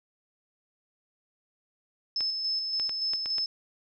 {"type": "tone with tremolo", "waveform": "sine", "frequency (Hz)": 5230, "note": "E8", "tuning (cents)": -15, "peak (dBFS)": -26, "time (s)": [2.16, 3.46], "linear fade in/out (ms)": 2, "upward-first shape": "square", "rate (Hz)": 3.5, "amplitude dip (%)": 35}
{"type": "clicks", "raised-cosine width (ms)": 0.2, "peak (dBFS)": -21, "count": 6, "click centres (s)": [2.207, 2.798, 2.894, 3.135, 3.259, 3.383]}
{"effects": []}